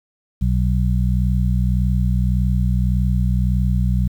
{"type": "harmonic tone", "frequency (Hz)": 61.74, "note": "B1", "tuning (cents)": 0, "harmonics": [1, 2, 3], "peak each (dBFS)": [-17, -20, -22], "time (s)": [0.41, 4.08], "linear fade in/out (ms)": 10, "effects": ["8-bit"]}